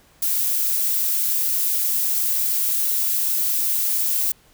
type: noise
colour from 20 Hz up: violet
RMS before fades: -21 dBFS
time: 0.22-4.32 s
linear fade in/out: 5 ms
effects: pink hiss -55 dBFS RMS until 4.53 s